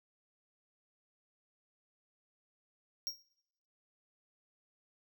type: tone with exponential decay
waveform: square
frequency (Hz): 5588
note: F8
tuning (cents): 0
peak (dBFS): -32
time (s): 3.07-3.22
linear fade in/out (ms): 0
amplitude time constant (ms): 31
effects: noise-tail reverb RT60 0.9 s tail -25 dB re dry